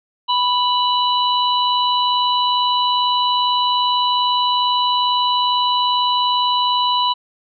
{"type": "harmonic tone", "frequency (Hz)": 987.8, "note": "B5", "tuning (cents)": 0, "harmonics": [1, 3, 4], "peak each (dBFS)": [-16, -21, -22], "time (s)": [0.28, 7.14], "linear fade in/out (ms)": 20, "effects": []}